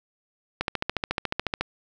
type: click train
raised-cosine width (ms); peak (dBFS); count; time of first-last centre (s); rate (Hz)
0.3; -9; 15; 0.61-1.61; 14
effects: none